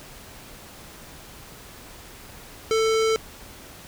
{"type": "tone with low-pass filter", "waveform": "square", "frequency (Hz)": 443.6, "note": "A4", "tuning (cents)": 14, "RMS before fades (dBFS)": -21, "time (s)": [2.71, 3.16], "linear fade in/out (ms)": 0, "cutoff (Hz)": 6700, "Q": 1.2, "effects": ["pink hiss -44 dBFS RMS until 3.87 s"]}